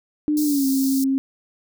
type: tone with pitch glide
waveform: sine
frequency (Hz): 300 to 268.8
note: D4 to C4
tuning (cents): +37 to +47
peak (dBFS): -17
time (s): 0.28-1.18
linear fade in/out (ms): 0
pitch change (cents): -190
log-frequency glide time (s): 0.44-0.66
type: high-pass noise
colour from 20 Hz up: white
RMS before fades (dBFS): -30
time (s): 0.37-1.04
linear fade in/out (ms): 2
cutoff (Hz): 4300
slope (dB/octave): 48
effects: none